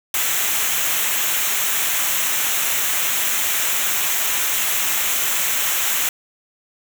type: noise with comb filter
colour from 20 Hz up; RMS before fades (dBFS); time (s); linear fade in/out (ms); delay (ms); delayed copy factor
white; -20; 0.14-6.09; 2; 0.21; -0.65
effects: none